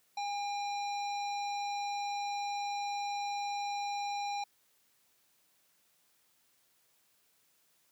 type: harmonic tone with a mistuned harmonic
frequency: 801 Hz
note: G5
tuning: 37 cents sharp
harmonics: 1 / 3 / 5 / 7 / 9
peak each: -34 / -45 / -45 / -50 / -56 dBFS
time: 0.17-4.44 s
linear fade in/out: 5 ms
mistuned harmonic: 1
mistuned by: +27 cents
effects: white hiss -71 dBFS RMS until 7.91 s + high-pass 80 Hz 12 dB/octave